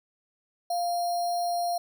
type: tone with sample-and-hold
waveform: sine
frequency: 698.5 Hz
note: F5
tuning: in tune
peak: -25 dBFS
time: 0.7-1.78 s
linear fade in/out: 5 ms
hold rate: 4900 Hz
effects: none